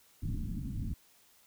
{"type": "low-pass noise", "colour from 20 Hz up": "pink", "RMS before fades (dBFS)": -36, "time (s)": [0.22, 0.94], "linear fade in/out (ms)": 10, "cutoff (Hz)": 270, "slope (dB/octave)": 48, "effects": ["white hiss -64 dBFS RMS until 1.46 s"]}